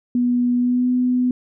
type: tone with pitch glide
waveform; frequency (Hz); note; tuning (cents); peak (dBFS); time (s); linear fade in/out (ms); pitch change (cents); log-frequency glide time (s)
sine; 244.6 to 249.9; B3 to B3; -16 to +21; -15; 0.15-1.31; 2; +37; 0.56-0.88
effects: none